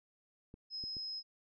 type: clicks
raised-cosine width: 3 ms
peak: -38 dBFS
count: 3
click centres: 0.541 / 0.839 / 0.968 s
type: tone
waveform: sine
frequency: 5120 Hz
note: D#8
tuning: 49 cents sharp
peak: -39 dBFS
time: 0.7-1.23 s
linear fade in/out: 50 ms
effects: none